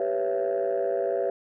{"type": "chord", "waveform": "sine", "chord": "C# half-diminished seventh", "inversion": "second", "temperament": "equal with one note detuned", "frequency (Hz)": [392, 493.9, 554.4, 671.6], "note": ["G4", "B4", "C#5", "E5"], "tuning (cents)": [0, 0, 0, 32], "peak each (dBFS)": -28, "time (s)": [0, 1.3], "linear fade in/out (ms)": 2, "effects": ["tanh soft clip ceiling -18 dBFS"]}